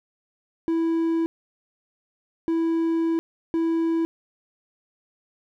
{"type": "tone bursts at uneven times", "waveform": "triangle", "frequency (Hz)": 329.2, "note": "E4", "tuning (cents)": -2, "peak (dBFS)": -18, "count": 3, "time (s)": [[0.68, 1.26], [2.48, 3.19], [3.54, 4.05]], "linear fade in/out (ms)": 0, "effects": []}